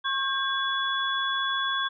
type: tone cluster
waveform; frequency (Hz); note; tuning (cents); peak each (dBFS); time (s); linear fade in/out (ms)
sine; 1089 / 1597 / 3405; C#6 / G6 / G#7; -31 / +32 / +42; -29; 0.04-1.89; 20
effects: none